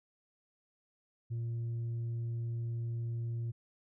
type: tone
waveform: sine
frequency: 116.54 Hz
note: A#2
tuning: in tune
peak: -31 dBFS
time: 1.3-3.52 s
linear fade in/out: 20 ms
effects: tanh soft clip ceiling -33 dBFS